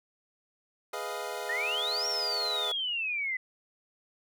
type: chord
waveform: 25% pulse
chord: F half-diminished seventh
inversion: first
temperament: equal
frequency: 415.3 / 493.9 / 622.3 / 698.5 Hz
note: Ab4 / Cb5 / Eb5 / F5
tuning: 0 / 0 / 0 / 0 cents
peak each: -36 dBFS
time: 0.93-2.72 s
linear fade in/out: 5 ms
type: exponential two-way sweep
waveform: sine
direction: up then down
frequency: 1780 to 5640 to 2000 Hz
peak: -29 dBFS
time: 1.49-3.37 s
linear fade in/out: 5 ms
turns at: 2.07 s
effects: none